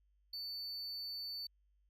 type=tone; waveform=triangle; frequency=4500 Hz; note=C#8; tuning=25 cents sharp; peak=-40 dBFS; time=0.33-1.47 s; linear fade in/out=5 ms; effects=added 50 Hz sine -70 dBFS peak until 1.89 s